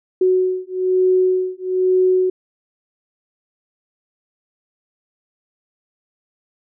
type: beating tone pair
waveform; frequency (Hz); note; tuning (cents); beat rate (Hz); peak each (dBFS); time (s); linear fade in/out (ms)
sine; 369.7 / 370.8; F#4 / F#4; -1 / +4; 1.1; -17; 0.21-2.3; 5
effects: none